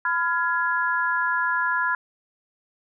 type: chord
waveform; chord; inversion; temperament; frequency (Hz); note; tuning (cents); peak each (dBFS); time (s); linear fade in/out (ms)
sine; F diminished; second; just; 1005.8 / 1396.9 / 1676.3; Cb6 / F6 / Ab6; +31 / 0 / +16; -25; 0.05-1.95; 2
effects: none